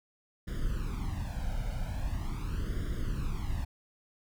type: noise with flanger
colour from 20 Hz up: brown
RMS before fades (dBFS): -33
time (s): 0.47-3.65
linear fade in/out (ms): 10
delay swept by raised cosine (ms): 0.58 to 1.35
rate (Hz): 0.42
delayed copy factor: +0.9
effects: none